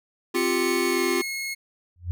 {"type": "chord", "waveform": "square", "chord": "C suspended fourth", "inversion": "none", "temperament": "equal", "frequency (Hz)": [261.6, 349.2, 392], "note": ["C4", "F4", "G4"], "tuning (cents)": [0, 0, 0], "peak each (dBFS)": [-30, -25, -28], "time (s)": [0.34, 1.22], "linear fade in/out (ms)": 10}
{"type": "tone with pitch glide", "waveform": "sawtooth", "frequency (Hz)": [2210, 2168], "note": ["C#7", "C#7"], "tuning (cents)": [-6, -39], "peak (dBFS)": -25, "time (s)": [0.35, 1.55], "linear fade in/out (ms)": 20, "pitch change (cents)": -33, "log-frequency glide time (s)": [0.89, 1]}
{"type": "tone with exponential growth", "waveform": "sine", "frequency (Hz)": 87.31, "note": "F2", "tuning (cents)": 0, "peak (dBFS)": -21, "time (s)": [1.96, 2.11], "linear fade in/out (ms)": 0, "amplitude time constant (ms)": 32}
{"effects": []}